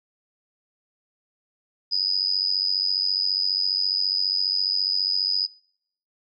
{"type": "tone with amplitude modulation", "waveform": "sine", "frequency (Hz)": 4978, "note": "D#8", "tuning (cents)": 0, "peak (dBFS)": -16, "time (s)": [1.91, 5.47], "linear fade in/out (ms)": 20, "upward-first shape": "sine", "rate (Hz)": 94.7, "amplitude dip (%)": 90, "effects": ["noise-tail reverb RT60 0.7 s tail -24 dB re dry", "MP3 48 kbps"]}